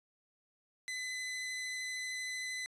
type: tone with vibrato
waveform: sawtooth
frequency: 2016 Hz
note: B6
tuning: 35 cents sharp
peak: -34 dBFS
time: 0.88-2.66 s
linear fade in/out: 0 ms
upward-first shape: triangle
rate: 13 Hz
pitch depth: 10 cents each way
effects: resampled to 22050 Hz